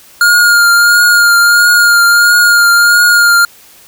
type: tone with vibrato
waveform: square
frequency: 1416 Hz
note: F6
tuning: 23 cents sharp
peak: -5 dBFS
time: 0.21-3.45 s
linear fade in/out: 2 ms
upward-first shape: triangle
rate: 1.5 Hz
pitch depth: 27 cents each way
effects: white hiss -40 dBFS RMS until 3.87 s